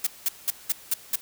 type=noise bursts; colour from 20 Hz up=blue; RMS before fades=-23 dBFS; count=6; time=0.04-1.158 s; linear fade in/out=5 ms; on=28 ms; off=190 ms; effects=white hiss -48 dBFS RMS until 1.21 s